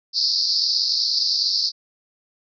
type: band-pass noise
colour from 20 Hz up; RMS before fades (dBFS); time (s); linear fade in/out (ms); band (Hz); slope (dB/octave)
pink; -21; 0.13-1.72; 50; 4300 to 5200; 96
effects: none